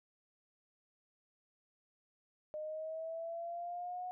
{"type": "linear sweep", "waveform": "sine", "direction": "up", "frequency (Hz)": [609, 732], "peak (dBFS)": -39, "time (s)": [2.54, 4.11], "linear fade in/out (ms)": 0, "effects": []}